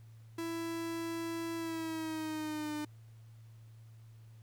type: tone with pitch glide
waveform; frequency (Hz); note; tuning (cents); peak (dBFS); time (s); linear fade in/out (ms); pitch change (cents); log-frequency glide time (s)
45% pulse; 331.9 to 300.9; E4 to D4; +12 to +42; -36; 0.38-2.85; 5; -170; 1.56-2.73
effects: added 112 Hz sine -52 dBFS peak until 4.42 s + pink hiss -70 dBFS RMS until 4.42 s